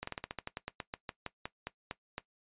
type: slowing click train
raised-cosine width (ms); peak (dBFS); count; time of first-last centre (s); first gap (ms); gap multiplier
0.3; -21; 18; 0.03-2.181; 44; 1.12
effects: noise-tail reverb RT60 0.1 s tail -17 dB re dry + resampled to 8000 Hz